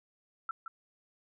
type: tone with echo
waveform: sine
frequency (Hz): 1335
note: E6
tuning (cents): +22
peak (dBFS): -32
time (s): 0.49-0.51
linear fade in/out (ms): 2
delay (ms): 170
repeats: 1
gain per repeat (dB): -7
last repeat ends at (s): 0.68
effects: none